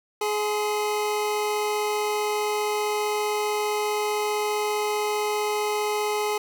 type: tone pair together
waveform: 25% pulse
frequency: 420.7 / 1034.1 Hz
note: G#4 / C6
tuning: +22 / -21 cents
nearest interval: octave + major third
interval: 1557 cents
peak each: -20 / -30 dBFS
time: 0.21-6.38 s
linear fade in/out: 5 ms
effects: none